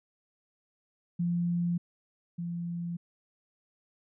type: tone pair in turn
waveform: sine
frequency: 173.1 / 171.71 Hz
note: F3 / F3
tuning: -15 / -29 cents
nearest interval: unison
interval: 14 cents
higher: first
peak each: -26 / -32 dBFS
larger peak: first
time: 1.19-1.78 / 2.38-2.97 s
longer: neither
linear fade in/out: 10 ms
effects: none